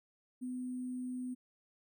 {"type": "tone with sample-and-hold", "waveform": "sine", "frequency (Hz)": 251.7, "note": "B3", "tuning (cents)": 33, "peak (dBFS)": -37, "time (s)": [0.41, 1.35], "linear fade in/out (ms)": 20, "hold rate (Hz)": 8820, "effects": []}